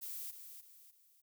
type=noise with echo; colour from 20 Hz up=violet; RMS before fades=-44 dBFS; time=0.01-0.32 s; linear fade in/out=20 ms; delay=300 ms; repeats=3; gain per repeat=-8 dB; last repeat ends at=1.22 s; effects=none